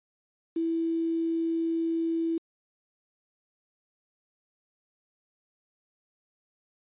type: tone with quantisation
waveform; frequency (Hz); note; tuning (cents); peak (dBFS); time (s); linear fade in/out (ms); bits
sine; 329.6; E4; 0; -25; 0.56-2.38; 5; 8
effects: resampled to 8000 Hz